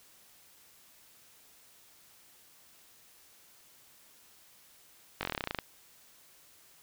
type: slowing click train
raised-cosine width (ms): 0.3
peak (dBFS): -16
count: 14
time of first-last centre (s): 5.21-5.588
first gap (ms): 20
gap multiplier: 1.06
effects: white hiss -60 dBFS RMS until 6.82 s